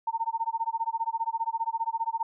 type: tone with tremolo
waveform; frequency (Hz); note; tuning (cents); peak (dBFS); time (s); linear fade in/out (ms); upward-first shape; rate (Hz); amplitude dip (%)
sine; 910; A#5; -42; -23; 0.07-2.23; 5; sine; 15; 100
effects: none